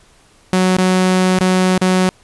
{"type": "tone with dropouts", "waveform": "sawtooth", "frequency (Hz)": 185, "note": "F#3", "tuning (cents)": 0, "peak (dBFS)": -7, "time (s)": [0.53, 2.09], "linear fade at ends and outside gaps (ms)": 0, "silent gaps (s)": [[0.768, 0.785], [1.387, 1.409], [1.779, 1.815]], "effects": ["pink hiss -50 dBFS RMS until 2.23 s", "resampled to 24000 Hz"]}